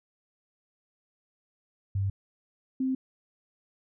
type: tone pair in turn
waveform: sine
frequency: 98 / 261.6 Hz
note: G2 / C4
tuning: 0 / 0 cents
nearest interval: octave + perfect fourth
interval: 1700 cents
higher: second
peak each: -25 dBFS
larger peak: neither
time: 1.95-2.1 / 2.8-2.95 s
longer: neither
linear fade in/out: 5 ms
effects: none